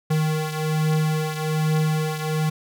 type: beating tone pair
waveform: square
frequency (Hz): 155.3 / 156.5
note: D#3 / D#3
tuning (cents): -3 / +10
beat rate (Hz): 1.2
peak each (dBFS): -22 / -27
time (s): 0.1-2.5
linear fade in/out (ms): 10
effects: none